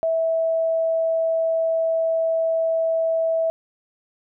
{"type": "tone", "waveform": "sine", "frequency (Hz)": 653, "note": "E5", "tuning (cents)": -17, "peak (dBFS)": -18, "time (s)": [0.03, 3.5], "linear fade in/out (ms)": 0, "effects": []}